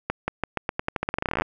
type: accelerating click train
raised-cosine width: 0.5 ms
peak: -9 dBFS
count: 23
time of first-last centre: 0.1-1.42 s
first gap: 180 ms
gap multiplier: 0.87
effects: none